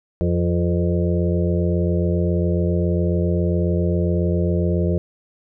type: harmonic tone with a mistuned harmonic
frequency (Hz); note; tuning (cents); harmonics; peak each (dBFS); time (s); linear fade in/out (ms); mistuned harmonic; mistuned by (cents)
87.31; F2; 0; 1 / 2 / 4 / 5 / 6 / 7; -20 / -21 / -25 / -28 / -29 / -30; 0.21-4.98; 0; 6; -30
effects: none